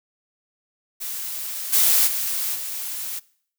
blue noise with level steps, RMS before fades -30 / -17 / -25 / -30 dBFS, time 1-3.2 s, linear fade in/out 20 ms, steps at 1.72 / 2.06 / 2.54 s, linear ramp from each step 20 ms, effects noise-tail reverb RT60 0.6 s tail -22 dB re dry

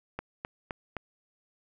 click train, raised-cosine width 0.5 ms, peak -19 dBFS, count 4, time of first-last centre 0.19-0.967 s, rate 3.86 Hz, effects none

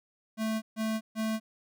square tone bursts, 220 Hz, A3, in tune, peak -29 dBFS, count 3, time 0.37-1.4 s, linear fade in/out 50 ms, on 250 ms, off 140 ms, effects none

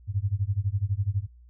sine tone with tremolo, 100 Hz, G2, 35 cents sharp, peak -20 dBFS, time 0.07-1.27 s, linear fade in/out 50 ms, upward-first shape sine, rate 12 Hz, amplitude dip 95%, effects added 60 Hz sine -49 dBFS peak until 1.49 s

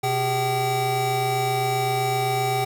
square tone cluster, 126 / 405.7 / 766 Hz, B2 / G#4 / G5, +35 / -41 / -40 cents, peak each -28 / -28 / -24 dBFS, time 0.03-2.65 s, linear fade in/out 10 ms, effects none

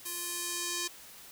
square tone with band-pass filter sweep, 349.2 Hz, F4, in tune, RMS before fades -36 dBFS, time 0.05-0.88 s, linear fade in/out 10 ms, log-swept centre 12000 to 6200 Hz, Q 1.1, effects white hiss -51 dBFS RMS until 1.31 s

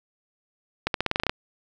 accelerating click train, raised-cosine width 0.3 ms, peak -7 dBFS, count 10, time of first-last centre 0.87-1.295 s, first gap 72 ms, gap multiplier 0.89, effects 8-bit

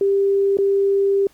sine tone with dropouts, 395.4 Hz, G4, 15 cents sharp, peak -14 dBFS, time 0.01-1.27 s, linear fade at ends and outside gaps 2 ms, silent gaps 0.571-0.586 s, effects pink hiss -55 dBFS RMS until 1.33 s + Opus 48 kbps

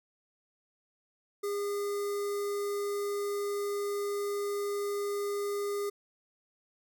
square tone with notch filter, 406.4 Hz, G#4, 38 cents flat, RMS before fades -33 dBFS, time 1.43-5.9 s, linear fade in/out 10 ms, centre 2800 Hz, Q 0.95, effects none

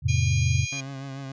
sine chord, F major, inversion none, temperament equal with one note detuned, 87.31 / 110 / 134.18 Hz, F2 / A2 / C3, 0 / 0 / +44 cents, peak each -24 dBFS, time 0.02-0.67 s, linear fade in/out 50 ms
harmonic tone, 810 Hz, G#5, 43 cents flat, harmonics 3 / 4 / 5 / 6 / 7 / 8, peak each -32 / -40 / -43 / -41 / -44 / -35 dBFS, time 0.08-0.81 s, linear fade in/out 10 ms
30% pulse tone with vibrato, 136.2 Hz, C#3, 30 cents flat, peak -31 dBFS, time 0.72-1.32 s, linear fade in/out 5 ms, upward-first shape triangle, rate 6.8 Hz, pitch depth 47 cents each way
effects resampled to 16000 Hz

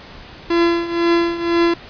45% pulse tone with tremolo, 340 Hz, F4, 46 cents flat, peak -11 dBFS, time 0.5-1.74 s, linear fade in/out 5 ms, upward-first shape triangle, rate 2 Hz, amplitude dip 80%, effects pink hiss -38 dBFS RMS until 1.89 s + resampled to 11025 Hz

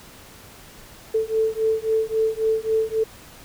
sine beating tone pair, 440 / 443.7 Hz, A4 / A4, 0 / +14 cents, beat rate 3.7 Hz, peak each -22 dBFS, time 1.14-3.04 s, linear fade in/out 10 ms, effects pink hiss -45 dBFS RMS until 3.44 s

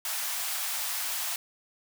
white high-pass noise, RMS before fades -32 dBFS, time 0.05-1.36 s, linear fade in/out 2 ms, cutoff 640 Hz, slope 48 dB/octave, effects none

